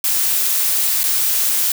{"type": "noise with dropouts", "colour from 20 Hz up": "blue", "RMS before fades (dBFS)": -17, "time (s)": [0.04, 1.72], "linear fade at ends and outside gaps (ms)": 2, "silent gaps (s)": [1.033, 1.038], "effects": []}